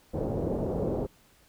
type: low-pass noise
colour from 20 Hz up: white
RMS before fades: -30 dBFS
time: 0.13-1.07 s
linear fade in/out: 20 ms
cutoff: 550 Hz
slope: 24 dB/octave
effects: pink hiss -61 dBFS RMS until 1.48 s